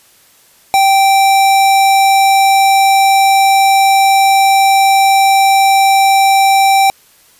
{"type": "tone", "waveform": "square", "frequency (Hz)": 781, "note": "G5", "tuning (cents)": -7, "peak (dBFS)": -7, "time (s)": [0.74, 6.9], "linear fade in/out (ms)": 0, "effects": ["white hiss -47 dBFS RMS until 7.39 s", "resampled to 32000 Hz"]}